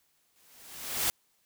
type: noise with exponential growth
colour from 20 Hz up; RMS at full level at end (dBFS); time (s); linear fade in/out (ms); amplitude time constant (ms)
white; -26; 0.36-1.1; 0; 160
effects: white hiss -71 dBFS RMS until 1.45 s